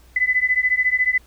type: beating tone pair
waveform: sine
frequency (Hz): 2000 / 2014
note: B6 / B6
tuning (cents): +21 / +33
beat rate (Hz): 14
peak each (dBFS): -19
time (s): 0.16-1.18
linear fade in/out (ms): 5
effects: added 60 Hz sine -48 dBFS peak until 1.26 s + pink hiss -55 dBFS RMS until 1.26 s